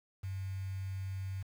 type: tone with quantisation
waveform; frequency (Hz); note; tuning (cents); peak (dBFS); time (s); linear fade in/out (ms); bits
sine; 96; G2; -36; -36; 0.23-1.43; 10; 9
effects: none